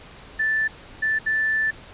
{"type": "tone bursts at uneven times", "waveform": "sine", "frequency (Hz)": 1760, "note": "A6", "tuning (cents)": 0, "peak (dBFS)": -19, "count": 3, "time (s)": [[0.39, 0.68], [1.02, 1.19], [1.26, 1.71]], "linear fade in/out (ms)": 10, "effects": ["pink hiss -44 dBFS RMS until 1.93 s", "resampled to 8000 Hz"]}